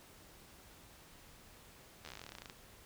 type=slowing click train; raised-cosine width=0.2 ms; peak=-30 dBFS; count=20; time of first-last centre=2.05-2.499 s; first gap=12 ms; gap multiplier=1.07; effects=pink hiss -59 dBFS RMS until 2.85 s